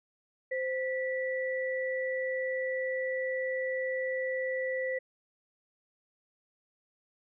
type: tone pair together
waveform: sine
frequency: 518.9 / 1959 Hz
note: C5 / B6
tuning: -14 / -15 cents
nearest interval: octave + major seventh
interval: 2299 cents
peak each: -31 / -35 dBFS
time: 0.51-4.99 s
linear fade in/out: 10 ms
effects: none